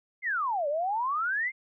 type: exponential two-way sweep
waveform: sine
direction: down then up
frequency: 2162 to 560 to 2162 Hz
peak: -26 dBFS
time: 0.22-1.52 s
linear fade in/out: 50 ms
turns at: 0.68 s
effects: none